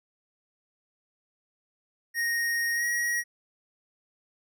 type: tone with pitch glide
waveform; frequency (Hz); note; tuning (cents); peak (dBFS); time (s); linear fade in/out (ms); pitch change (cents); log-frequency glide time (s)
square; 1864.7 to 1899.5; A#6 to A#6; 0 to +32; -26; 2.14-3.24; 50; +32; 2.75-2.84
effects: none